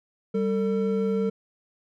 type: tone pair together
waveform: triangle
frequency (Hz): 196 / 449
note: G3 / A4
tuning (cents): 0 / +35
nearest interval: octave + major second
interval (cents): 1435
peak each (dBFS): -23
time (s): 0.34-1.3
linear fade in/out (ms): 10
effects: none